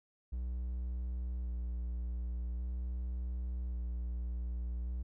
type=tone with vibrato; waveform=triangle; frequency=60.6 Hz; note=B1; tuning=32 cents flat; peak=-33 dBFS; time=0.32-5.03 s; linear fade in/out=10 ms; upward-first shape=square; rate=0.44 Hz; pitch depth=21 cents each way; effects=none